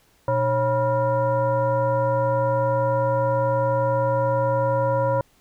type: tone with frequency modulation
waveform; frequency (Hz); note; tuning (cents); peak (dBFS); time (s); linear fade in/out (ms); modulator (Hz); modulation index
sine; 546; C#5; -26; -18; 0.28-5.21; 2; 425; 1.1
effects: pink hiss -60 dBFS RMS until 5.4 s